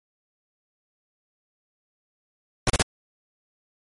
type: noise bursts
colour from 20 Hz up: pink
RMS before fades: -19 dBFS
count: 3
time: 2.67-2.823 s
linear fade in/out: 2 ms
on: 29 ms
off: 33 ms
effects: MP3 48 kbps